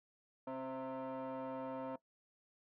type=tone with frequency modulation; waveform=sine; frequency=130.1 Hz; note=C3; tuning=9 cents flat; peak=-38 dBFS; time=0.47-1.96 s; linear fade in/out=5 ms; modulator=395 Hz; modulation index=2.2; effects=noise-tail reverb RT60 0.1 s tail -20 dB re dry + tanh soft clip ceiling -39 dBFS